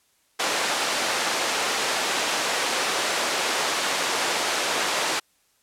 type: band-pass noise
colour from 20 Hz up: pink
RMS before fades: -25 dBFS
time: 0.39-5.2 s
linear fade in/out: 10 ms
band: 530 to 7900 Hz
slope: 12 dB/octave
effects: white hiss -65 dBFS RMS until 5.62 s + low-pass 12000 Hz 12 dB/octave